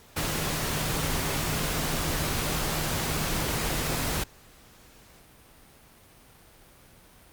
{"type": "tone in noise", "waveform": "sine", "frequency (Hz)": 155.56, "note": "D#3", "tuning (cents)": 0, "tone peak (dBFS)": -36, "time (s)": [0.16, 4.24], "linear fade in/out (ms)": 10, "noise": "pink", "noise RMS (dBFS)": -29, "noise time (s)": [0.16, 4.24], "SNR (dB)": -10, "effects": ["pink hiss -54 dBFS RMS until 7.32 s", "Opus 48 kbps"]}